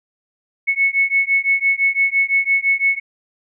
sine beating tone pair, 2200 / 2205.9 Hz, C#7 / C#7, -14 / -9 cents, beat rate 5.9 Hz, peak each -17 dBFS, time 0.67-3 s, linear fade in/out 20 ms, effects none

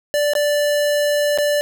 square tone with dropouts, 586 Hz, D5, 4 cents flat, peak -16 dBFS, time 0.14-1.61 s, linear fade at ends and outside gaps 0 ms, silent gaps 0.335-0.352 / 1.376-1.385 s, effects none

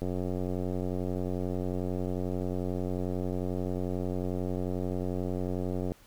click train, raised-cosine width 2 ms, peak -20 dBFS, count 539, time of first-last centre 0.02-5.919 s, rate 91.2 Hz, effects pink hiss -59 dBFS RMS until 6.06 s

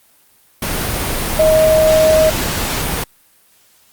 sine tone in noise, 629 Hz, D#5, 19 cents sharp, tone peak -8 dBFS, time 1.39-2.3 s, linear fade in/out 5 ms, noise pink, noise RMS -19 dBFS, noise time 0.62-3.04 s, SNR +8 dB, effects white hiss -52 dBFS RMS until 3.92 s + Opus 32 kbps

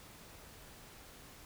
silence, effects pink hiss -55 dBFS RMS until 1.45 s

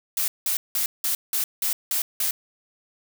blue noise bursts, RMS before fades -24 dBFS, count 8, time 0.17-2.31 s, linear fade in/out 2 ms, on 110 ms, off 180 ms, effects none

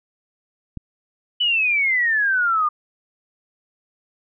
click, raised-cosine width 5 ms, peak -18 dBFS, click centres 0.773 s
sine exponential sweep, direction down, 3002 to 1194 Hz, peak -16 dBFS, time 1.4-2.69 s, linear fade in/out 10 ms
effects none

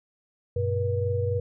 sine tone cluster, 97.1 / 120.7 / 481.6 Hz, G2 / B2 / B4, -16 / -39 / -44 cents, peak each -26 / -32 / -27 dBFS, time 0.56-1.4 s, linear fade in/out 5 ms, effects none

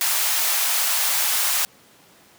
white high-pass noise, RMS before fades -21 dBFS, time 0.01-1.65 s, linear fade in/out 0 ms, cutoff 660 Hz, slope 24 dB/octave, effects pink hiss -52 dBFS RMS until 2.38 s + high-pass 150 Hz 12 dB/octave

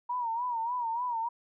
sine tone with vibrato, 948 Hz, A#5, 29 cents sharp, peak -29 dBFS, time 0.09-1.29 s, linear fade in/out 10 ms, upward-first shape sine, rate 3.4 Hz, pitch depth 93 cents each way, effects none

